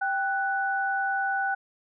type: tone pair together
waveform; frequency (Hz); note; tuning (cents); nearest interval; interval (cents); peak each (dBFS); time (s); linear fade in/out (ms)
sine; 783.9 / 1485; G5 / F#6; 0 / +6; major seventh; 1106; -27; 0.01-1.55; 10
effects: none